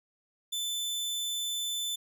sawtooth tone, 3520 Hz, A7, in tune, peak -28 dBFS, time 0.52-1.96 s, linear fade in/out 10 ms, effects none

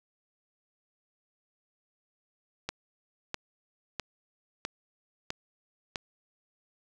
click train, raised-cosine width 0.2 ms, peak -15 dBFS, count 6, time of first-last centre 2.69-5.958 s, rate 1.53 Hz, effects none

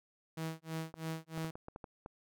sawtooth tone with tremolo, 161.1 Hz, E3, 39 cents flat, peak -32 dBFS, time 0.37-1.51 s, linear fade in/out 5 ms, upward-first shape sine, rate 3.1 Hz, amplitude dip 100%
clicks, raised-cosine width 1 ms, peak -31 dBFS, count 8, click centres 0.941 / 1.377 / 1.446 / 1.555 / 1.684 / 1.761 / 1.842 / 2.061 s
effects none

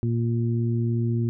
harmonic tone, 116.8 Hz, A#2, 4 cents sharp, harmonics 1 / 2 / 3, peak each -22 / -28 / -32 dBFS, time 0.03-1.29 s, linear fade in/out 0 ms, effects none

